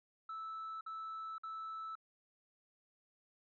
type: tone bursts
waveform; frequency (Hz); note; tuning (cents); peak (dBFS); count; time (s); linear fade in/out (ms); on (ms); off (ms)
sine; 1313; E6; -7; -40; 3; 0.29-1.954; 5; 520; 52
effects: tanh soft clip ceiling -40 dBFS